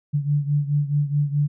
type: beating tone pair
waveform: sine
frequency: 144.3 / 149 Hz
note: D3 / D3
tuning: -30 / +25 cents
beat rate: 4.7 Hz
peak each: -20 / -24 dBFS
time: 0.13-1.48 s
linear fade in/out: 20 ms
effects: none